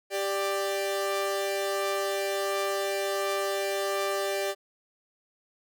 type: tone pair together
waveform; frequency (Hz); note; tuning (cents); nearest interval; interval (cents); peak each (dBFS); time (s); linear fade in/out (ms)
sawtooth; 393.8 / 590; G4 / D5; +8 / +8; perfect fifth; 700; -26; 0.1-4.55; 50
effects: none